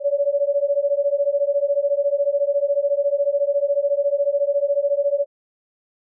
sine beating tone pair, 561 / 575 Hz, C#5 / D5, +21 / -37 cents, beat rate 14 Hz, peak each -20 dBFS, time 0-5.26 s, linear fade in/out 50 ms, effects none

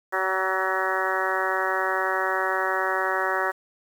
harmonic tone with a mistuned harmonic, 189 Hz, F#3, 37 cents sharp, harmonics 2 / 3 / 4 / 5 / 6 / 7 / 8 / 9 / 10, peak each -31 / -31 / -31 / -31 / -31 / -31 / -31 / -31 / -31 dBFS, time 0.12-3.52 s, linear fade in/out 20 ms, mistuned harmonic 8, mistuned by -15 cents, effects 8-bit

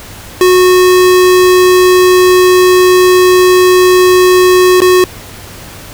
square tone with dropouts, 365.7 Hz, F#4, 20 cents flat, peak -4 dBFS, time 0.41-5.04 s, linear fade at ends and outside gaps 1 ms, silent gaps 4.804-4.818 s, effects added 99 Hz sine -36 dBFS peak until 5.93 s + pink hiss -30 dBFS RMS until 5.93 s

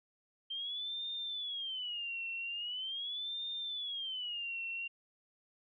sine tone with vibrato, 3136 Hz, G7, in tune, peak -37 dBFS, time 0.5-4.88 s, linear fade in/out 10 ms, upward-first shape sine, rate 0.42 Hz, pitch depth 250 cents each way, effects none

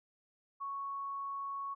sine tone, 1108.7 Hz, C#6, in tune, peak -37 dBFS, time 0.6-1.75 s, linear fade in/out 20 ms, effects none

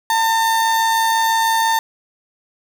35% pulse tone with amplitude modulation, 902 Hz, A5, 43 cents sharp, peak -11 dBFS, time 0.1-1.79 s, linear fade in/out 2 ms, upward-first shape sine, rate 106 Hz, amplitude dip 30%, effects 7-bit

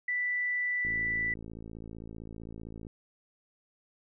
sine tone, 1975.5 Hz, B6, in tune, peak -28 dBFS, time 0.08-1.34 s, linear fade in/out 5 ms
click train, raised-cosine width 3 ms, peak -31 dBFS, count 113, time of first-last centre 0.85-2.868 s, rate 55.5 Hz
effects none

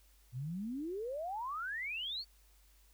sine exponential sweep, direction up, 116.4 to 4611 Hz, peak -37 dBFS, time 0.32-2.25 s, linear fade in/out 50 ms, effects added 50 Hz sine -63 dBFS peak until 2.93 s + white hiss -69 dBFS RMS until 2.93 s

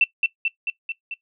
sine tone with echo, 2682 Hz, E7, 29 cents sharp, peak -13 dBFS, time 0.01-0.04 s, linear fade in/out 2 ms, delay 220 ms, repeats 5, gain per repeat -3 dB, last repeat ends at 1.14 s, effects noise-tail reverb RT60 0.1 s tail -18 dB re dry

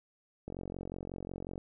click train, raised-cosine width 2 ms, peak -27 dBFS, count 51, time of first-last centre 0.48-1.579 s, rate 45.5 Hz, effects none

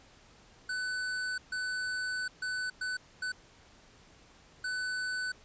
square tone bursts at uneven times, 1500 Hz, F#6, 23 cents sharp, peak -33 dBFS, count 6, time 0.69-1.38 / 1.52-2.28 / 2.42-2.7 / 2.81-2.97 / 3.22-3.32 / 4.64-5.32 s, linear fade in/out 5 ms, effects pink hiss -59 dBFS RMS until 5.44 s + resampled to 16000 Hz

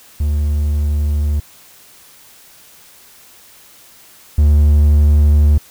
triangle tone pair in turn, 74 / 74 Hz, D2 / D2, +14 / +14 cents, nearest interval unison, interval 0 cents, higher neither, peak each -11 / -5 dBFS, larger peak second, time 0.2-1.4 / 4.38-5.58 s, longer neither, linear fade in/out 5 ms, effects white hiss -44 dBFS RMS until 5.7 s

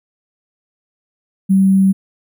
sine tone with sample-and-hold, 192.4 Hz, G3, 32 cents flat, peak -8 dBFS, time 1.49-1.93 s, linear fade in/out 20 ms, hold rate 11025 Hz, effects none

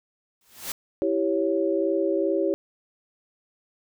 white noise with exponential growth, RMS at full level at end -28 dBFS, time 0.41-0.72 s, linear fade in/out 2 ms, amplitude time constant 66 ms
sine chord, C# diminished, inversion first, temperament equal, 329.6 / 392 / 554.4 Hz, E4 / G4 / C#5, 0 / 0 / 0 cents, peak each -25 / -25 / -26 dBFS, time 1.02-2.54 s, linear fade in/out 0 ms
effects none

